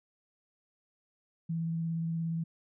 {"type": "tone with vibrato", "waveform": "sine", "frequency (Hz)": 164.81, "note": "E3", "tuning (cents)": 0, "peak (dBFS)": -30, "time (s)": [1.49, 2.44], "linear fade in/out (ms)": 10, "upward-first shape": "square", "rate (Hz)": 17, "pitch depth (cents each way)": 11, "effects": []}